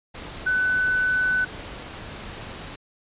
sine tone in noise, 1500 Hz, F#6, 23 cents sharp, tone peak -19 dBFS, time 0.46-1.45 s, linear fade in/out 10 ms, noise pink, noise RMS -37 dBFS, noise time 0.14-2.76 s, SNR +15 dB, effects resampled to 8000 Hz

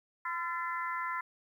harmonic tone with a mistuned harmonic, 340.2 Hz, F4, 45 cents flat, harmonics 3 / 4 / 5 / 6, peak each -36 / -38 / -40 / -42 dBFS, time 0.25-1.21 s, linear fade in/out 5 ms, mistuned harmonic 5, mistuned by +55 cents, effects 11-bit

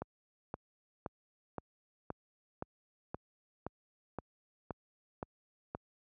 click train, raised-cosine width 1 ms, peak -24 dBFS, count 12, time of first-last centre 0.02-5.749 s, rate 1.92 Hz, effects high-pass 60 Hz 12 dB/octave

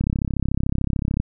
click train, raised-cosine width 5 ms, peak -9 dBFS, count 41, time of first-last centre 0.01-1.2 s, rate 33.6 Hz, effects none

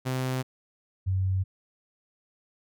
sawtooth / sine tone pair in turn, 129.3 / 94.5 Hz, C3 / F#2, -20 / +37 cents, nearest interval perfect fourth, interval 543 cents, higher first, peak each -23 dBFS, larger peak neither, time 0.05-0.43 / 1.06-1.44 s, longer neither, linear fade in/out 20 ms, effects none

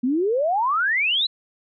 sine exponential sweep, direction up, 237.1 to 4100 Hz, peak -18 dBFS, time 0.03-1.27 s, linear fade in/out 10 ms, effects none

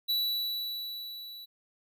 square tone with level ramp, 3941 Hz, B7, 4 cents flat, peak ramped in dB -26 to -44 dBFS, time 0.08-1.46 s, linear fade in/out 20 ms, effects none

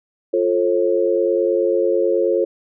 sine tone cluster, 350.7 / 439.9 / 539 Hz, F4 / A4 / C#5, +7 / 0 / -49 cents, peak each -19 dBFS, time 0.33-2.45 s, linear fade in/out 10 ms, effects none

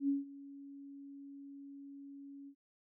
sine tone with ADSR envelope, 279.2 Hz, C#4, 13 cents sharp, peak -28 dBFS, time 0-2.55 s, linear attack 85 ms, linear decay 160 ms, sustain -20 dB, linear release 73 ms, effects none

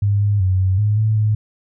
sine tone with pitch steps, 101.5 / 102.5 / 93.4 / 94.3 / 105.1 / 108.9 / 107.1 Hz, G#2 / G#2 / F#2 / F#2 / G#2 / A2 / A2, -39 / -22 / +17 / +33 / +21 / -17 / -46 cents, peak -13 dBFS, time 0.02-1.35 s, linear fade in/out 5 ms, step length 190 ms, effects none

